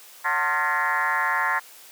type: tone with frequency modulation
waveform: sine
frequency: 1385 Hz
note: F6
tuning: 15 cents flat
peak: -20 dBFS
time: 0.24-1.6 s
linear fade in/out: 20 ms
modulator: 162 Hz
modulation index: 3.5
effects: white hiss -47 dBFS RMS until 1.91 s + high-pass 400 Hz 12 dB/octave